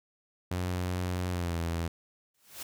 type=tone with pitch glide; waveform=sawtooth; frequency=90.3 to 83.77 Hz; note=F#2 to E2; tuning=-42 to +28 cents; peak=-26 dBFS; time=0.51-1.88 s; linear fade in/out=5 ms; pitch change=-130 cents; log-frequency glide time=1.3-1.57 s
type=noise with exponential growth; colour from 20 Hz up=white; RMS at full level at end=-37 dBFS; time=2.34-2.63 s; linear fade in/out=5 ms; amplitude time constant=61 ms
effects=none